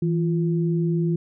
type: tone pair together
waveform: sine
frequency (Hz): 164 / 347.5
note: E3 / F4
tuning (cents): -9 / -9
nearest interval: octave + minor second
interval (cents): 1300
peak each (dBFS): -20 / -26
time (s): 0.02-1.16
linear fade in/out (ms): 5
effects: none